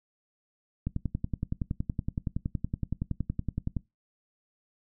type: click train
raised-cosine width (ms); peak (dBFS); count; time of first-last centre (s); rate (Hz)
5; -17; 32; 0.87-3.767; 10.7
effects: noise-tail reverb RT60 0.2 s tail -21 dB re dry